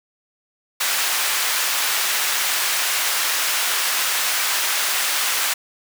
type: high-pass noise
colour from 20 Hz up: pink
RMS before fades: -21 dBFS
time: 0.8-5.54 s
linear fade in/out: 10 ms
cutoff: 1300 Hz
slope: 12 dB/octave
effects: none